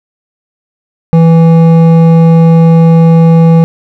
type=tone with hard clipping; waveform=sine; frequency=164.81 Hz; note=E3; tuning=in tune; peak=-3 dBFS; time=1.13-3.64 s; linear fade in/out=0 ms; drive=10 dB; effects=none